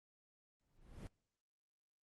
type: noise with exponential growth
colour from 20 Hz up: brown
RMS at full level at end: -44 dBFS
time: 0.61-1.07 s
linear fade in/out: 0 ms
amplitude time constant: 100 ms
effects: noise-tail reverb RT60 0.7 s tail -26 dB re dry + Opus 24 kbps